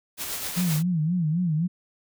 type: noise with tremolo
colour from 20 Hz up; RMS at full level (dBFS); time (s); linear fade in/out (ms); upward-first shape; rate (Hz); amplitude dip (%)
white; -30; 0.17-0.83; 50; sine; 7.7; 40
type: tone with vibrato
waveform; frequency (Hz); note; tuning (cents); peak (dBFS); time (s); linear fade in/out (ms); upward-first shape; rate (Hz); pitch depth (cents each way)
sine; 166.4; E3; +17; -21; 0.56-1.68; 20; sine; 3.8; 160
effects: none